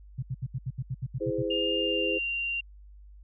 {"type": "tone bursts", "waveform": "sine", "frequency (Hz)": 129, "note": "C3", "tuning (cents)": -24, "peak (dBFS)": -28, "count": 11, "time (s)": [0.18, 1.427], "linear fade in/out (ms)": 10, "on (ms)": 47, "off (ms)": 73}
{"type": "chord", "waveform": "sine", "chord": "E augmented", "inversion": "none", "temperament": "just", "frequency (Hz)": [329.6, 412, 515], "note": ["E4", "G#4", "B#4"], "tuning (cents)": [0, -14, -28], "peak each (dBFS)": [-32, -32, -31], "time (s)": [1.2, 2.19], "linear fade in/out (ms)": 20}
{"type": "tone with pitch glide", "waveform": "sine", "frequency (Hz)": [2817, 2770], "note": ["F7", "F7"], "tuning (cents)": [14, -15], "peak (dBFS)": -28, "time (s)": [1.5, 2.61], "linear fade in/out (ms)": 10, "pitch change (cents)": -29, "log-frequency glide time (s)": [1.71, 2.23]}
{"effects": ["added 50 Hz sine -47 dBFS peak until 3.23 s"]}